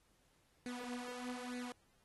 sawtooth tone with flanger, 246.9 Hz, B3, in tune, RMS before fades -45 dBFS, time 0.66-1.72 s, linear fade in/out 0 ms, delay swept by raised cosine 0.46 to 5.96 ms, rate 1.1 Hz, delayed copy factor +0.65, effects pink hiss -74 dBFS RMS until 2.04 s + AAC 32 kbps

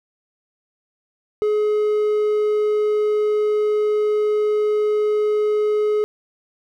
triangle tone, 422.7 Hz, G#4, 31 cents sharp, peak -14 dBFS, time 1.42-6.04 s, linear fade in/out 0 ms, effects none

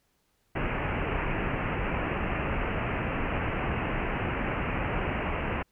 pink low-pass noise, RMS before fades -30 dBFS, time 0.55-5.63 s, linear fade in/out 10 ms, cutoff 2800 Hz, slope 96 dB/octave, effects pink hiss -72 dBFS RMS until 5.71 s

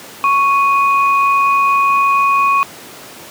sine tone pair together, 1108.7 / 2487 Hz, C#6 / D#7, 0 / -1 cents, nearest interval octave + major second, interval 1399 cents, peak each -10 / -18 dBFS, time 0.24-2.63 s, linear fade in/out 0 ms, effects pink hiss -34 dBFS RMS until 3.3 s + high-pass 200 Hz 12 dB/octave

